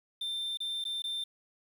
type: tone with dropouts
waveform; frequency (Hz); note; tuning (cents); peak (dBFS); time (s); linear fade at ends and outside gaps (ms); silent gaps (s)
triangle; 3579; A7; +29; -31; 0.21-1.24; 5; 0.573-0.603 / 0.841-0.851 / 1.021-1.04
effects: 10-bit